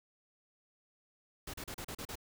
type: noise bursts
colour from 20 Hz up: pink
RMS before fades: -43 dBFS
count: 7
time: 1.47-2.155 s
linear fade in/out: 5 ms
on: 67 ms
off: 36 ms
effects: none